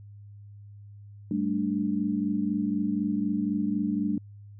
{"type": "chord", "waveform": "sine", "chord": "G suspended second", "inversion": "none", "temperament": "equal", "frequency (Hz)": [196, 220, 293.7], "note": ["G3", "A3", "D4"], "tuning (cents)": [0, 0, 0], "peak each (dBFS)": -29, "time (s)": [1.31, 4.18], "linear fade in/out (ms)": 2, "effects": ["added 102 Hz sine -44 dBFS peak until 4.59 s"]}